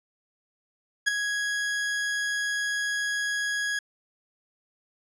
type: tone with ADSR envelope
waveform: 40% pulse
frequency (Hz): 1661.2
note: G#6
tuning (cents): 0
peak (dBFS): -16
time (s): 1.06-3.79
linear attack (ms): 21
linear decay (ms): 8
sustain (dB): -9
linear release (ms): 4
effects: resampled to 22050 Hz